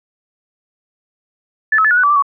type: tone with pitch steps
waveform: sine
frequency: 1743 / 1291 / 1734 / 1449 / 1487 / 1154 / 1177 / 1123 Hz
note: A6 / E6 / A6 / F#6 / F#6 / D6 / D6 / C#6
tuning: -17 / -37 / -26 / -37 / +8 / -31 / +3 / +22 cents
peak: -9 dBFS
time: 1.72-2.224 s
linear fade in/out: 5 ms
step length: 63 ms
effects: none